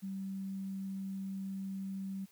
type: tone with quantisation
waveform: sine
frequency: 193.3 Hz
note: G3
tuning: 24 cents flat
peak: -37 dBFS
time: 0.02-2.26 s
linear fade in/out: 20 ms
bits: 11
effects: white hiss -66 dBFS RMS until 2.31 s